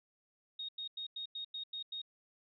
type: tone bursts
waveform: sine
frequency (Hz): 3729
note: A#7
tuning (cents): 0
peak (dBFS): -39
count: 8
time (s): 0.59-2.017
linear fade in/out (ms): 5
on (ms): 97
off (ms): 93
effects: none